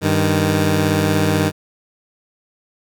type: tone pair together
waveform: 15% pulse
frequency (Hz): 98 / 155.17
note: G2 / D#3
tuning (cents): 0 / -4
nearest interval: minor sixth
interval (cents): 796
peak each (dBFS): -11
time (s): 0.01-1.52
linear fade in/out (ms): 50
effects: none